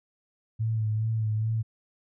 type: tone with vibrato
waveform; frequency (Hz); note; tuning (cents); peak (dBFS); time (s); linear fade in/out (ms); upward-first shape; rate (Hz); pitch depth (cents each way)
sine; 109.9; A2; -2; -24; 0.59-1.63; 20; sine; 2.4; 36
effects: none